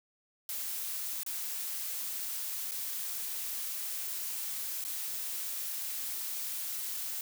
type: noise with dropouts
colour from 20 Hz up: blue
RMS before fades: -37 dBFS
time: 0.49-7.21 s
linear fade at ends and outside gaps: 1 ms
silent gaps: 1.233-1.263 / 2.711-2.718 / 4.841-4.849 s
effects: none